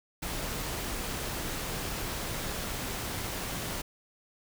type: noise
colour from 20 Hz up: pink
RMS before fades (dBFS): -35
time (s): 0.22-3.82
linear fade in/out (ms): 10
effects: none